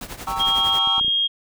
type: noise with tremolo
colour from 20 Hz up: pink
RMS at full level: -31 dBFS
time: 0.01-0.79 s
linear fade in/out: 2 ms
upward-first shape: triangle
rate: 11 Hz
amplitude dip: 85%
type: chord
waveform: triangle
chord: G diminished seventh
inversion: none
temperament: equal with one note detuned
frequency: 784 / 917.4 / 1108.7 / 1318.5 Hz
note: G5 / Bb5 / Db6 / Fb6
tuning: 0 / -28 / 0 / 0 cents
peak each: -27 dBFS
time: 0.27-1 s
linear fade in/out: 2 ms
type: tone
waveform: sine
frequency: 3247 Hz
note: G#7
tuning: 40 cents flat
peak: -17 dBFS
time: 0.39-1.28 s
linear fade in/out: 20 ms
type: clicks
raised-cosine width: 3 ms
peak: -25 dBFS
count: 5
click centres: 0.874 / 0.981 / 1.012 / 1.047 / 1.081 s
effects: none